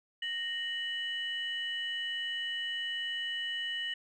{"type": "tone pair together", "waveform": "sine", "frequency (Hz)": [1858.8, 2960], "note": ["A#6", "F#7"], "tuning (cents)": [-5, 0], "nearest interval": "minor sixth", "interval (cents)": 805, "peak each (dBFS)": [-36, -34], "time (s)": [0.22, 3.94], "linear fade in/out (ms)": 5, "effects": ["tanh soft clip ceiling -26 dBFS"]}